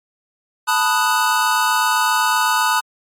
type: chord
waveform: square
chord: B dominant seventh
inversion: third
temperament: equal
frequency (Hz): 880 / 987.8 / 1244.5 / 1480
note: A5 / B5 / D#6 / F#6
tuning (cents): 0 / 0 / 0 / 0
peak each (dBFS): -21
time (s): 0.67-2.81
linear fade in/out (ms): 20
effects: MP3 64 kbps